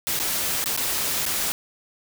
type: noise with dropouts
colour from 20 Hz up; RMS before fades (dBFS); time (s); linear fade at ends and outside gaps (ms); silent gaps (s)
white; -25; 0.07-1.52; 0; 0.191-0.199 / 0.641-0.659 / 0.764-0.775 / 1.254-1.263
effects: none